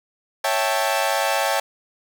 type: chord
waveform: sawtooth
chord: A dominant seventh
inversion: first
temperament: equal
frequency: 554.4 / 659.3 / 784 / 880 Hz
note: C#5 / E5 / G5 / A5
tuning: 0 / 0 / 0 / 0 cents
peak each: -21 dBFS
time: 0.44-1.6 s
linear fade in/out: 5 ms
effects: none